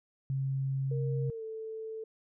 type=tone; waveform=sine; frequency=135 Hz; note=C#3; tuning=45 cents flat; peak=-29 dBFS; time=0.3-1.3 s; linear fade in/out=0 ms
type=tone with pitch glide; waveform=sine; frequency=466.2 to 441.8 Hz; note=A#4 to A4; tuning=0 to +7 cents; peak=-37 dBFS; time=0.91-2.04 s; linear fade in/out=5 ms; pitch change=-93 cents; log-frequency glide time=1.28-1.43 s
effects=none